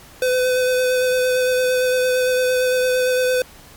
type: tone with vibrato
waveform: square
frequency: 506 Hz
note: B4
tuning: 42 cents sharp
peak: -16 dBFS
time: 0.22-3.42 s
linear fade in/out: 2 ms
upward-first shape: sine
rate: 8.8 Hz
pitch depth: 15 cents each way
effects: pink hiss -44 dBFS RMS until 3.76 s + MP3 96 kbps